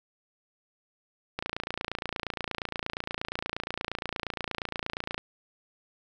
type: click train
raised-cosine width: 0.3 ms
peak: -15 dBFS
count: 109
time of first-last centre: 1.39-5.179 s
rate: 28.5 Hz
effects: none